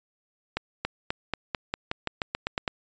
accelerating click train, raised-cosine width 0.3 ms, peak -11 dBFS, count 13, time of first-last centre 0.57-2.678 s, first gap 280 ms, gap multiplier 0.91, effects resampled to 16000 Hz

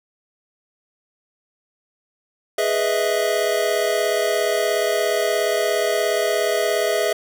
square chord, E major seventh, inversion first, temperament equal, 415.3 / 493.9 / 622.3 / 659.3 Hz, G#4 / B4 / D#5 / E5, 0 / 0 / 0 / 0 cents, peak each -24 / -27 / -25 / -23 dBFS, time 2.58-7.13 s, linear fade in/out 5 ms, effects none

